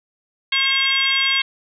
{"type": "harmonic tone with a mistuned harmonic", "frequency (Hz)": 539, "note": "C#5", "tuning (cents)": -49, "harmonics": [2, 3, 4, 5, 6, 7, 8], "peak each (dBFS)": [-30, -27, -20, -24, -20, -28, -28], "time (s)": [0.52, 1.42], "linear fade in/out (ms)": 5, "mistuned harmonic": 8, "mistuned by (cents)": 34, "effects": []}